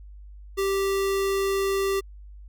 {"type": "tone", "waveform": "square", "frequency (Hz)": 391.1, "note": "G4", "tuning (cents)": -4, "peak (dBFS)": -23, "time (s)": [0.57, 2.01], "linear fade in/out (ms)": 20, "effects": ["added 50 Hz sine -41 dBFS peak until 2.48 s"]}